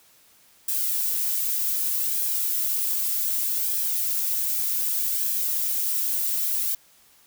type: noise with flanger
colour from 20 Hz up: violet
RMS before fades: -25 dBFS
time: 0.68-6.75 s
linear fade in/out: 5 ms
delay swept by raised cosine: 1.2 to 3.1 ms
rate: 0.65 Hz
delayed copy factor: +0.5
effects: white hiss -57 dBFS RMS until 7.26 s